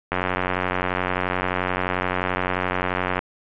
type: click train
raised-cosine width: 0.5 ms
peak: -7 dBFS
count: 282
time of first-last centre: 0.12-3.191 s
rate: 91.5 Hz
effects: resampled to 8000 Hz + 8-bit